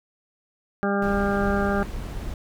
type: harmonic tone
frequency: 200 Hz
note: G3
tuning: 35 cents sharp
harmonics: 1 / 2 / 3 / 4 / 6 / 7 / 8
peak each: -24 / -27 / -29 / -30 / -32 / -32 / -33 dBFS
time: 0.83-1.83 s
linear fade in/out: 0 ms
type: noise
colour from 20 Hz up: brown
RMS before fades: -31 dBFS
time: 1.02-2.34 s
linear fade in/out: 2 ms
effects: none